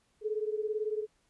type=beating tone pair; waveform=sine; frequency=423.2 / 441.2 Hz; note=G#4 / A4; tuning=+33 / +5 cents; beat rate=18 Hz; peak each=-32 / -35 dBFS; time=0.21-1.07 s; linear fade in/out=50 ms; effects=pink hiss -72 dBFS RMS until 1.29 s + resampled to 24000 Hz